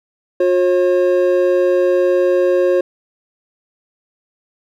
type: tone pair together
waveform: triangle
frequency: 359.2 / 540.8 Hz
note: F4 / C#5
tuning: +49 / -43 cents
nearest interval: perfect fifth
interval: 708 cents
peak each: -12 dBFS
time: 0.4-2.81 s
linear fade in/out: 5 ms
effects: none